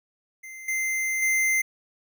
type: tone with level steps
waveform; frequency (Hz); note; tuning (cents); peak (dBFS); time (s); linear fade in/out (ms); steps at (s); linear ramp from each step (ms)
square; 2080; C7; -11; -39 / -25 / -21; 0.43-1.62; 10; 0.68 / 1.22; 5
effects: none